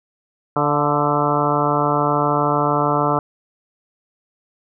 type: harmonic tone with a mistuned harmonic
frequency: 146.83 Hz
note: D3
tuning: in tune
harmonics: 1 / 2 / 3 / 4 / 5 / 6 / 7 / 8 / 9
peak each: -24 / -24 / -24 / -24 / -24 / -24 / -24 / -24 / -24 dBFS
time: 0.56-3.19 s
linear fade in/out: 2 ms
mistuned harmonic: 5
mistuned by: -33 cents
effects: none